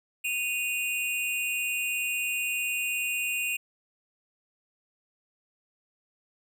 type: tone pair together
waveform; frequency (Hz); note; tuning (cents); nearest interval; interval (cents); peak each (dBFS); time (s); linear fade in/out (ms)
square; 2489 / 2769; D#7 / F7; 0 / -15; major second; 185; -31 / -31; 0.24-3.57; 10
effects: none